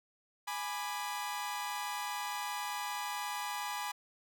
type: chord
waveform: sawtooth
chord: G# diminished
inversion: none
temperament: equal with one note detuned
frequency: 830.6 / 987.8 / 1190.4 Hz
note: G#5 / B5 / D6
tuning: 0 / 0 / +23 cents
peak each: -36 / -36 / -40 dBFS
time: 0.47-3.92 s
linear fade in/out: 10 ms
effects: none